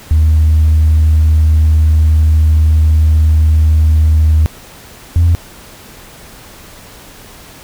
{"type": "tone pair in turn", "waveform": "sine", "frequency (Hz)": [78.1, 84.8], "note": ["D#2", "E2"], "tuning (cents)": [7, 50], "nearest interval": "minor second", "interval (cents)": 143, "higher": "second", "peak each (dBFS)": -4, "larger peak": "neither", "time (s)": [[0.11, 4.46], [5.16, 5.35]], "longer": "first", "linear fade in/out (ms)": 0, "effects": ["tanh soft clip ceiling -3 dBFS", "pink hiss -36 dBFS RMS until 7.63 s"]}